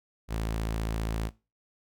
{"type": "tone", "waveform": "sawtooth", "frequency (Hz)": 55, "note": "A1", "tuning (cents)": 0, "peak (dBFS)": -25, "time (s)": [0.28, 1.31], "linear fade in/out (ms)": 50, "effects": ["noise-tail reverb RT60 0.3 s tail -21 dB re dry"]}